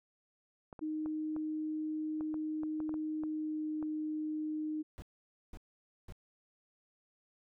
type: clicks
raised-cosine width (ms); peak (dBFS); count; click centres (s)
1; -33; 12; 0.728 / 0.792 / 1.06 / 1.364 / 2.209 / 2.342 / 2.634 / 2.803 / 2.893 / 2.941 / 3.236 / 3.827
type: tone with pitch glide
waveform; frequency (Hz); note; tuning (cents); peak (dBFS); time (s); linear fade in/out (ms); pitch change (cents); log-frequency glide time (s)
sine; 309.8 to 308; D#4 to D#4; -7 to -17; -34; 0.81-4.83; 20; -10; 3.24-3.68
type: noise bursts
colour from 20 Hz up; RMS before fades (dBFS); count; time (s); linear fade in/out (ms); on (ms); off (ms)
brown; -46; 3; 4.98-6.123; 0; 41; 510
effects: none